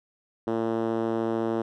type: tone with band-pass filter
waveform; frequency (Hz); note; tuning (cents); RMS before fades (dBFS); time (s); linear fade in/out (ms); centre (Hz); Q
5% pulse; 113.5; A#2; -46; -27; 0.47-1.62; 5; 320; 1.6
effects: none